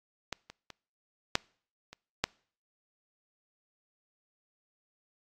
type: clicks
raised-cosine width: 0.2 ms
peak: -16 / -27 / -27 / -6 / -28 / -8 dBFS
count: 6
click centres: 0.327 / 0.5 / 0.703 / 1.354 / 1.93 / 2.24 s
effects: noise-tail reverb RT60 0.5 s tail -26 dB re dry + AAC 48 kbps